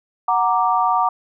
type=chord; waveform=sine; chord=Gb augmented; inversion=none; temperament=equal; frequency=740 / 932.3 / 1174.7 Hz; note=Gb5 / Bb5 / D6; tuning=0 / 0 / 0 cents; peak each=-19 dBFS; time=0.28-1.09 s; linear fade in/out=5 ms; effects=none